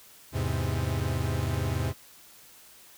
45% pulse chord, E augmented, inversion none, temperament equal, 82.41 / 103.83 / 130.81 Hz, E2 / G#2 / B#2, 0 / 0 / 0 cents, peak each -31 dBFS, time 0.32-1.94 s, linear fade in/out 50 ms, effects white hiss -53 dBFS RMS until 2.97 s

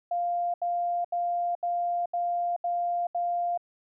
sine tone bursts, 698.5 Hz, F5, in tune, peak -25 dBFS, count 7, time 0.11-3.576 s, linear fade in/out 5 ms, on 430 ms, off 76 ms, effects none

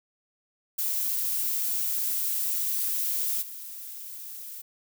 violet noise with level steps, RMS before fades -28 / -40 dBFS, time 0.78-4.62 s, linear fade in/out 10 ms, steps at 3.41 s, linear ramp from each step 20 ms, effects none

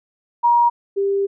sine tone pair in turn, 950 / 396.2 Hz, A#5 / G4, +33 / +18 cents, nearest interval octave + minor third, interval 1515 cents, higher first, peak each -11 / -16 dBFS, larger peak first, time 0.43-0.7 / 0.96-1.27 s, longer second, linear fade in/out 20 ms, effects none

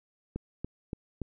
click train, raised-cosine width 3 ms, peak -21 dBFS, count 4, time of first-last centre 0.36-1.217 s, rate 3.5 Hz, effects none

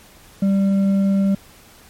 sine tone with hard clipping, 196 Hz, G3, in tune, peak -15 dBFS, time 0.42-1.35 s, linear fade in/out 5 ms, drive 4 dB, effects pink hiss -47 dBFS RMS until 1.89 s + MP3 64 kbps

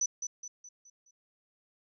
sine tone with echo, 5980 Hz, F#8, 17 cents sharp, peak -26 dBFS, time 0.01-0.06 s, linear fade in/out 5 ms, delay 210 ms, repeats 5, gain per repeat -7 dB, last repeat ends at 1.11 s, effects none

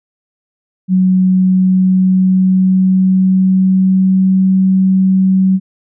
sine tone with pitch glide, 185.8 to 189.16 Hz, F#3 to F#3, +7 to +39 cents, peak -7 dBFS, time 0.88-5.6 s, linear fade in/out 50 ms, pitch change +32 cents, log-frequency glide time 1.23-4.53 s, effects none

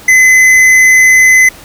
sine tone with tanh clipping, 2033 Hz, B6, 50 cents sharp, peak -4 dBFS, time 0.08-1.49 s, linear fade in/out 5 ms, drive 12 dB, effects pink hiss -34 dBFS RMS until 1.64 s

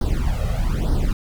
brown noise with flanger, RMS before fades -20 dBFS, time 0.01-1.13 s, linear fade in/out 2 ms, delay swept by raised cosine 0.2 to 1.6 ms, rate 1.1 Hz, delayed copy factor +0.9, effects none

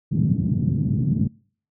pink band-pass noise, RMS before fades -21 dBFS, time 0.11-1.28 s, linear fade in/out 10 ms, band 120 to 200 Hz, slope 24 dB/octave, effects noise-tail reverb RT60 0.5 s tail -26 dB re dry

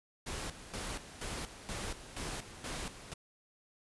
pink noise with tremolo, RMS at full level -40 dBFS, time 0.26-3.14 s, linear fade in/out 10 ms, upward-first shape square, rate 2.1 Hz, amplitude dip 70%, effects resampled to 24000 Hz

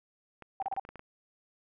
clicks, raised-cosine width 0.5 ms, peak -31 dBFS, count 9, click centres 0.423 / 0.618 / 0.661 / 0.726 / 0.765 / 0.851 / 0.89 / 0.957 / 0.994 s
sine tone bursts, 777 Hz, G5, 16 cents flat, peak -30 dBFS, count 4, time 0.6-0.797 s, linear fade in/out 2 ms, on 26 ms, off 31 ms
effects none

